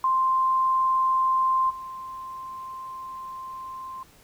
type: tone with level steps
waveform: sine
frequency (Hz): 1046.5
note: C6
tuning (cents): 0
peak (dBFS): -19 / -34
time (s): 0.04-4.03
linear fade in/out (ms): 2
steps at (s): 1.69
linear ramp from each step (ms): 20
effects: pink hiss -55 dBFS RMS until 4.23 s